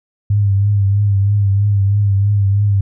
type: tone with vibrato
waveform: sine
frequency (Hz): 100.6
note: G2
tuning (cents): +45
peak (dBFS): -10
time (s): 0.3-2.81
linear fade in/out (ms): 5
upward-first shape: triangle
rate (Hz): 3.1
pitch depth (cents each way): 55
effects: none